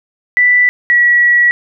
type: tone pair in turn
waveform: sine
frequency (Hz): 1975.5 / 1930.4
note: B6 / B6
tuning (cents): 0 / -40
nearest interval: unison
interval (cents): 40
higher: first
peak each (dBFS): -6 / -6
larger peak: neither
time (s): 0.37-0.69 / 0.9-1.51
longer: second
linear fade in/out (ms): 0
effects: none